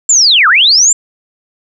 sine linear two-way sweep, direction down then up, 7459 to 1160 to 7459 Hz, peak -4 dBFS, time 0.09-0.93 s, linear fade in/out 5 ms, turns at 0.48 s, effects none

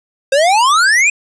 square exponential sweep, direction up, 523.3 to 2528 Hz, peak -9 dBFS, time 0.32-1.1 s, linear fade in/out 5 ms, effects resampled to 22050 Hz + 7-bit

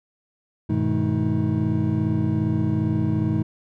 triangle tone cluster, 100.2 / 122.7 / 157.5 / 214.7 / 317 Hz, G2 / B2 / D#3 / A3 / D#4, +38 / -11 / +21 / -42 / +32 cents, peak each -24 dBFS, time 0.69-3.43 s, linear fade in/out 10 ms, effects none

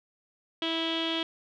sawtooth tone with low-pass filter, 327.5 Hz, E4, 11 cents flat, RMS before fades -30 dBFS, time 0.62-1.23 s, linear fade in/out 2 ms, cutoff 3300 Hz, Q 9.1, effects none

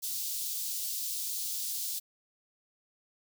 white high-pass noise, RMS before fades -35 dBFS, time 0.02-2 s, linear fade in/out 20 ms, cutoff 3800 Hz, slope 24 dB/octave, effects none

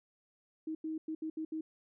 sine tone bursts at uneven times, 316.1 Hz, D#4, 27 cents sharp, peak -35 dBFS, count 6, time 0.67-0.75 / 0.84-0.98 / 1.08-1.15 / 1.22-1.3 / 1.37-1.45 / 1.52-1.61 s, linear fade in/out 5 ms, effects none

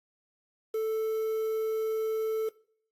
triangle tone with quantisation, 440 Hz, A4, in tune, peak -25 dBFS, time 0.74-2.49 s, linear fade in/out 5 ms, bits 8, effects noise-tail reverb RT60 0.6 s tail -22 dB re dry + AAC 64 kbps

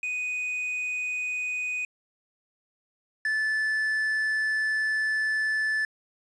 triangle tone pair in turn, 2489 / 1744.6 Hz, D#7 / A6, 0 / -15 cents, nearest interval tritone, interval 615 cents, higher first, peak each -26 / -22 dBFS, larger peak second, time 0.03-1.85 / 3.25-5.85 s, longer second, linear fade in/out 2 ms, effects resampled to 24000 Hz + 9-bit

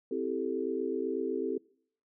sine chord, A minor seventh, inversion first, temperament equal, 261.6 / 329.6 / 392 / 440 Hz, C4 / E4 / G4 / A4, 0 / 0 / 0 / 0 cents, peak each -36 / -37 / -34 / -35 dBFS, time 0.11-1.58 s, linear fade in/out 5 ms, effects noise-tail reverb RT60 0.6 s tail -24 dB re dry

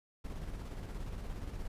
brown noise with tremolo, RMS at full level -40 dBFS, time 0.24-1.68 s, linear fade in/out 10 ms, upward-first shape square, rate 17 Hz, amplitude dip 35%, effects resampled to 32000 Hz

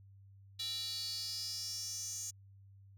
square tone with high-pass filter sweep, 262.1 Hz, C4, 3 cents sharp, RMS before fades -41 dBFS, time 0.59-2.31 s, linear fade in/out 10 ms, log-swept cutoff 3800 to 6600 Hz, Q 7.2, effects added 98 Hz sine -56 dBFS peak until 2.97 s

